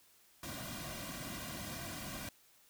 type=noise with comb filter; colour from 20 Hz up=pink; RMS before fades=-44 dBFS; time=0.43-2.29 s; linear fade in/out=2 ms; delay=2.3 ms; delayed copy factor=-1; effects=white hiss -66 dBFS RMS until 2.69 s